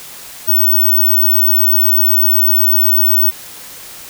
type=tone; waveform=sine; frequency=15804 Hz; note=B9; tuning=in tune; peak=-8 dBFS; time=0.47-3.31 s; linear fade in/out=20 ms; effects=white hiss -33 dBFS RMS until 4.09 s